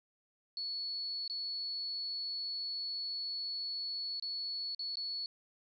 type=tone with dropouts; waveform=sine; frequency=4406 Hz; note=C#8; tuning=11 cents flat; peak=-36 dBFS; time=0.57-5.26 s; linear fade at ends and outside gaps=1 ms; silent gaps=1.278-1.298 / 4.198-4.224 / 4.748-4.793 / 4.956-4.97 s; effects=none